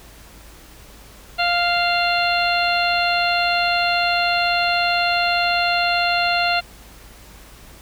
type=harmonic tone with a mistuned harmonic; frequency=698.5 Hz; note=F5; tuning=in tune; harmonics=1 / 2 / 3 / 4 / 5 / 6; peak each=-20 / -23 / -27 / -23 / -30 / -25 dBFS; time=1.38-6.61 s; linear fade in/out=20 ms; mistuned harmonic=4; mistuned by=-20 cents; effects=added 52 Hz sine -45 dBFS peak until 7.81 s + pink hiss -45 dBFS RMS until 7.81 s